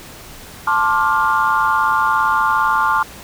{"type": "chord", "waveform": "sine", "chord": "D minor seventh", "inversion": "second", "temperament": "just", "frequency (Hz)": [881, 1057.2, 1174.7, 1409.6], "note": ["A5", "C6", "D6", "F6"], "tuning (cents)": [2, 18, 0, 16], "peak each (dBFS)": -18, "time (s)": [0.67, 3.03], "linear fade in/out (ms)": 5, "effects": ["tanh soft clip ceiling -4 dBFS", "pink hiss -37 dBFS RMS until 3.23 s"]}